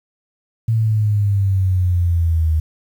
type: exponential sweep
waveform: sine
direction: down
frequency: 114 to 77.78 Hz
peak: -13 dBFS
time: 0.68-2.6 s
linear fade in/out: 5 ms
effects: 8-bit